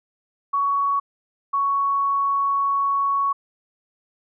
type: tone pair in turn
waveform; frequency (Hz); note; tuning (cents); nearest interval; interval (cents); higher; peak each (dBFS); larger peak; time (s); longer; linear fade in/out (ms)
sine; 1120 / 1113.6; C#6 / C#6; +18 / +8; unison; 10; first; -18; neither; 0.53-1 / 1.53-3.33; second; 10
effects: none